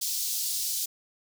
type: high-pass noise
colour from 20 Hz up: pink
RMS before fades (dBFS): -30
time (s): 0.01-0.86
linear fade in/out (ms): 10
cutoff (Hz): 4400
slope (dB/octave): 24
effects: none